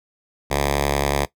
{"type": "tone with notch filter", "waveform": "5% pulse", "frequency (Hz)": 70.9, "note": "C#2", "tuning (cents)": 40, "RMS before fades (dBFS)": -21, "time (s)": [0.5, 1.26], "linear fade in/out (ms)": 20, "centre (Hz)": 240, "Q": 1.6, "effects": ["noise-tail reverb RT60 0.1 s tail -17 dB re dry"]}